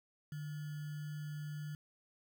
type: tone with sample-and-hold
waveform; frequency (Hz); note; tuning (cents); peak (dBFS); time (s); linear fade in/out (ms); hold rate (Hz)
sine; 149.7; D3; +33; -40; 0.32-1.75; 2; 1575
effects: none